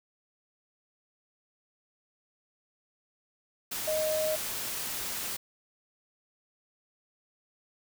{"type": "tone in noise", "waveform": "sine", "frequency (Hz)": 622.3, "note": "D#5", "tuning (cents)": 0, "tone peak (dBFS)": -27, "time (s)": [3.87, 4.36], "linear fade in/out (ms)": 10, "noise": "white", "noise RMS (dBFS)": -35, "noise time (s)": [3.71, 5.37], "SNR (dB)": 5, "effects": []}